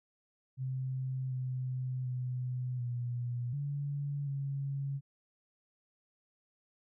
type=tone with pitch steps; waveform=sine; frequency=130.5 / 128.2 / 126 / 121.5 / 142.6 / 138.6 Hz; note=C3 / C3 / B2 / B2 / C#3 / C#3; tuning=-4 / -35 / +35 / -28 / +49 / 0 cents; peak=-33 dBFS; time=0.57-5.01 s; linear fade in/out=50 ms; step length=740 ms; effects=none